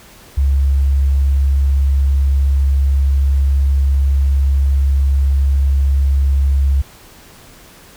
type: tone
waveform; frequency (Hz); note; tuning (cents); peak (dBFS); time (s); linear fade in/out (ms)
sine; 68.7; C#2; -15; -10; 0.37-6.82; 10
effects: pink hiss -42 dBFS RMS until 7.96 s